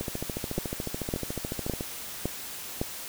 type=two click trains; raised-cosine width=2 ms; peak=-14 / -18 dBFS; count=5 / 26; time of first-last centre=0.58-2.815 / 0.01-1.809 s; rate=1.79 / 13.9 Hz; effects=white hiss -39 dBFS RMS until 3.08 s